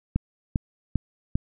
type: click train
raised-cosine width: 5 ms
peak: -10 dBFS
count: 4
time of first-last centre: 0.16-1.355 s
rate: 2.51 Hz
effects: none